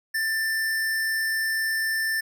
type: tone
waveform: square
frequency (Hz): 1778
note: A6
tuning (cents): +18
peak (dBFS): -24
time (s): 0.14-2.21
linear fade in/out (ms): 10
effects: none